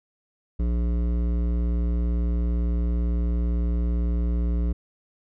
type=tone with hard clipping; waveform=sine; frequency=58.9 Hz; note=A#1; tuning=19 cents sharp; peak=-23 dBFS; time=0.59-4.73 s; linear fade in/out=10 ms; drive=13 dB; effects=none